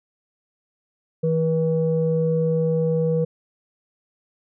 sine tone pair together, 161.7 / 484.2 Hz, E3 / B4, -33 / -34 cents, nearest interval octave + perfect fifth, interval 1899 cents, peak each -20 dBFS, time 1.23-3.25 s, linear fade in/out 10 ms, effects tanh soft clip ceiling -10 dBFS

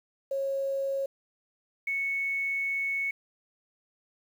sine tone pair in turn, 546 / 2211 Hz, C#5 / C#7, -26 / -5 cents, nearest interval 2 octaves, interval 2421 cents, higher second, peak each -27 / -27 dBFS, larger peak neither, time 0.31-1.06 / 1.87-3.11 s, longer second, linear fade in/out 5 ms, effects 9-bit

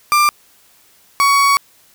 35% pulse tone pair in turn, 1188 / 1121.3 Hz, D6 / C#6, +20 / +20 cents, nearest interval minor second, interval 100 cents, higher first, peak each -8 dBFS, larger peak neither, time 0.12-0.29 / 1.2-1.57 s, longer second, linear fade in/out 0 ms, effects white hiss -51 dBFS RMS until 1.94 s

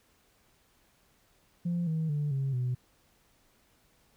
sine tone with pitch steps, 173.1 / 159.65 / 147.25 / 135.81 / 125.26 Hz, F3 / D#3 / D3 / C#3 / B2, -15 / +45 / +5 / -35 / +25 cents, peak -26 dBFS, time 1.65-2.75 s, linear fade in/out 10 ms, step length 220 ms, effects tanh soft clip ceiling -25 dBFS + pink hiss -67 dBFS RMS until 4.16 s

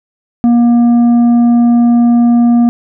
triangle tone with tanh clipping, 237.6 Hz, A#3, 33 cents sharp, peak -6 dBFS, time 0.44-2.69 s, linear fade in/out 0 ms, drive 10 dB, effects none

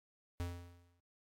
square tone with exponential decay, 87.31 Hz, F2, in tune, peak -36 dBFS, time 0.4-1 s, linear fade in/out 0 ms, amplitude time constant 130 ms, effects AAC 48 kbps

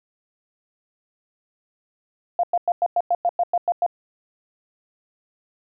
sine tone bursts, 699 Hz, F5, 1 cent sharp, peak -16 dBFS, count 11, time 2.39-3.864 s, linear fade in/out 2 ms, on 44 ms, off 99 ms, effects none

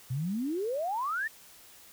sine exponential sweep, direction up, 120.6 to 1864.7 Hz, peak -29 dBFS, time 0.1-1.28 s, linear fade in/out 10 ms, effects white hiss -54 dBFS RMS until 1.92 s

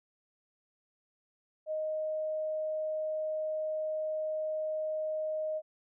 sine tone, 622.3 Hz, D#5, in tune, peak -31 dBFS, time 1.66-5.62 s, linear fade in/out 50 ms, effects none

